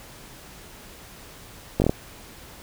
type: slowing click train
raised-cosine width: 2 ms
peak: -6 dBFS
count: 5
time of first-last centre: 1.8-1.895 s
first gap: 19 ms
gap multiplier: 1.15
effects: pink hiss -45 dBFS RMS until 2.62 s